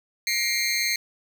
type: tone with amplitude modulation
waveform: 20% pulse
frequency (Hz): 2122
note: C7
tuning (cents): +24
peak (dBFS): -13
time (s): 0.27-0.96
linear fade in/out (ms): 2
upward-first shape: sine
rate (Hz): 219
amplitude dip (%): 95
effects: none